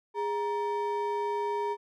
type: ring-modulated tone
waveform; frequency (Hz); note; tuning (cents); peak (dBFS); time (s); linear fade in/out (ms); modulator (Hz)
triangle; 676; E5; +43; -23; 0.14-1.77; 50; 264
effects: none